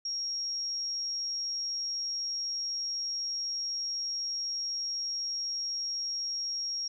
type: tone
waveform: sine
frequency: 5588 Hz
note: F8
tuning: in tune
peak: -31 dBFS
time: 0.05-6.88 s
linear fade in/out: 5 ms
effects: none